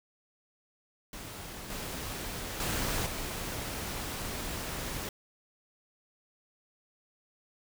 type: noise with level steps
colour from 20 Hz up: pink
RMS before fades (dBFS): -43 / -38 / -32 / -37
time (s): 1.13-5.09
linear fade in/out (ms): 2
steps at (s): 1.7 / 2.6 / 3.06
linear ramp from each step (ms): 2
effects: none